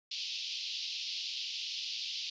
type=band-pass noise; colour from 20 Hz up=white; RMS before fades=-39 dBFS; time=0.11-2.3 s; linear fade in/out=5 ms; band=2700 to 5200 Hz; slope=48 dB/octave; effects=resampled to 16000 Hz